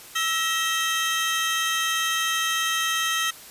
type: tone cluster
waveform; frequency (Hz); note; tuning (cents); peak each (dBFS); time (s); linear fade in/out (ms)
30% pulse; 1316 / 1898 / 3159; E6 / A#6 / G7; -3 / +31 / +13; -24; 0.15-3.31; 10
effects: white hiss -44 dBFS RMS until 3.5 s + resampled to 32000 Hz